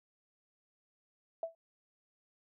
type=tone with exponential decay; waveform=sine; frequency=659.3 Hz; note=E5; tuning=in tune; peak=-30 dBFS; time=1.43-1.55 s; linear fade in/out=2 ms; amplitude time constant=26 ms; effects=none